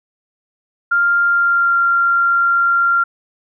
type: tone with pitch glide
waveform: sine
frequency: 1396.9 to 1384 Hz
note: F6 to F6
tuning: 0 to -16 cents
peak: -11 dBFS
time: 0.91-3.04 s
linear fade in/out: 10 ms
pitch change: -16 cents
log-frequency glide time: 1.25-1.78 s
effects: none